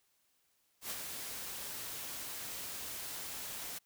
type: noise with ADSR envelope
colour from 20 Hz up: white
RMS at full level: -39 dBFS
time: 0.81-3.79 s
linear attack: 93 ms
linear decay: 49 ms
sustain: -4 dB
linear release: 14 ms
effects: white hiss -75 dBFS RMS until 3.85 s